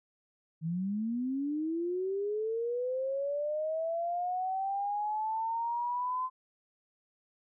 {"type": "linear sweep", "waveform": "sine", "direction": "up", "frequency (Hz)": [155.56, 1032], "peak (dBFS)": -30, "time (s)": [0.61, 6.3], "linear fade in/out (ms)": 50, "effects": []}